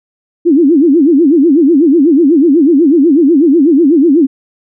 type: tone with vibrato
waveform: sine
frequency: 304.9 Hz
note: D#4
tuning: 35 cents flat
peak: -4 dBFS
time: 0.45-4.27 s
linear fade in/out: 20 ms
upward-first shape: sine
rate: 8.1 Hz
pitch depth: 250 cents each way
effects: none